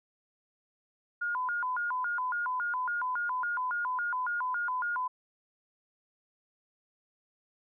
sine tone with vibrato, 1199 Hz, D6, 36 cents sharp, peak -29 dBFS, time 1.21-5.08 s, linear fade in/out 10 ms, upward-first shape square, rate 3.6 Hz, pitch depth 300 cents each way, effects none

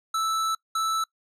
square tone pair in turn, 1316 / 1316 Hz, E6 / E6, -3 / -3 cents, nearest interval unison, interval 0 cents, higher neither, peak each -24 dBFS, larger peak neither, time 0.14-0.55 / 0.75-1.04 s, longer first, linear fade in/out 5 ms, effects noise-tail reverb RT60 0.1 s tail -23 dB re dry + low-pass 11000 Hz 12 dB/octave

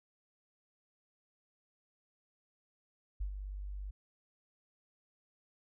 sine tone with ADSR envelope, 49 Hz, G1, in tune, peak -32 dBFS, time 3.2-3.91 s, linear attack 12 ms, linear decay 93 ms, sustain -7 dB, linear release 8 ms, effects none

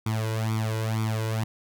sawtooth tone with flanger, 110.4 Hz, A2, 6 cents sharp, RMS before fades -27 dBFS, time 0.06-1.44 s, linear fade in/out 5 ms, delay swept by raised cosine 0.86 to 2.06 ms, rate 2.1 Hz, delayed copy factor +0.85, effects none

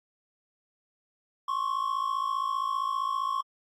triangle tone pair together, 1061.8 / 1117 Hz, C6 / C#6, +25 / +13 cents, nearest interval minor second, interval 88 cents, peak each -28 dBFS, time 1.48-3.41 s, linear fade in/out 5 ms, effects AAC 48 kbps

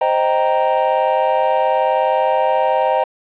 triangle chord, C minor seventh, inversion none, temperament equal, 523.3 / 622.3 / 784 / 932.3 Hz, C5 / Eb5 / G5 / Bb5, 0 / 0 / 0 / 0 cents, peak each -17 dBFS, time 0.01-3.04 s, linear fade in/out 5 ms, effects resampled to 8000 Hz + 7-bit

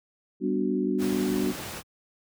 sine chord, G major seventh, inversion none, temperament equal, 196 / 246.9 / 293.7 / 370 Hz, G3 / B3 / D4 / F#4, 0 / 0 / 0 / 0 cents, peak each -29 dBFS, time 0.4-1.54 s, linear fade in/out 50 ms
pink noise, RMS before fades -36 dBFS, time 0.98-1.83 s, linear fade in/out 50 ms
effects high-pass 80 Hz 12 dB/octave

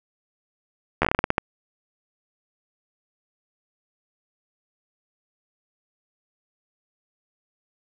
slowing click train, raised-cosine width 0.5 ms, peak -4 dBFS, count 11, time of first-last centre 1.02-1.381 s, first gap 12 ms, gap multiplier 1.23, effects none

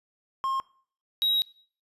triangle tone pair in turn, 1069 / 3827 Hz, C6 / A#7, +37 / +45 cents, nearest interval octave + minor seventh, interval 2208 cents, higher second, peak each -23 / -20 dBFS, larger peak second, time 0.44-0.6 / 1.22-1.42 s, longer second, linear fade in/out 0 ms, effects noise-tail reverb RT60 0.5 s tail -22 dB re dry + resampled to 32000 Hz

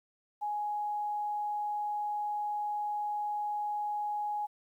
sine tone, 834 Hz, G#5, 7 cents sharp, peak -31 dBFS, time 0.41-4.47 s, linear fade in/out 20 ms, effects 11-bit

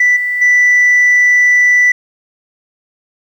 sine tone with level steps, 1975.5 Hz, B6, in tune, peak -5 / -13 / -4 dBFS, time 0-1.92 s, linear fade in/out 5 ms, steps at 0.16 / 0.41 s, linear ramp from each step 10 ms, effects tanh soft clip ceiling -4 dBFS + 7-bit

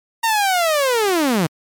sawtooth linear sweep, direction down, 929 to 146.83 Hz, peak -11 dBFS, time 0.23-1.47 s, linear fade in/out 10 ms, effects MP3 96 kbps

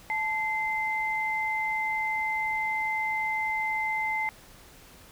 sine tone pair together, 872 / 2074 Hz, A5 / C7, -16 / -16 cents, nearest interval octave + minor third, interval 1500 cents, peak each -30 / -28 dBFS, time 0.1-4.29 s, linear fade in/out 0 ms, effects pink hiss -52 dBFS RMS until 5.11 s

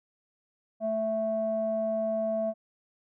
square tone with low-pass filter, 220 Hz, A3, in tune, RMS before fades -29 dBFS, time 0.8-2.54 s, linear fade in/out 50 ms, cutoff 690 Hz, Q 9.9, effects none

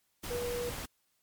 sine tone in noise, 483.8 Hz, B4, 36 cents flat, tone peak -33 dBFS, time 0.3-0.7 s, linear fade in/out 10 ms, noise pink, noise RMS -40 dBFS, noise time 0.23-0.86 s, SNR +4 dB, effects white hiss -75 dBFS RMS until 1.22 s + MP3 96 kbps

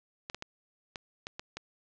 clicks, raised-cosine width 0.2 ms, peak -21 dBFS, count 7, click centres 0.299 / 0.346 / 0.424 / 0.958 / 1.269 / 1.395 / 1.57 s, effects low-pass 7000 Hz 12 dB/octave

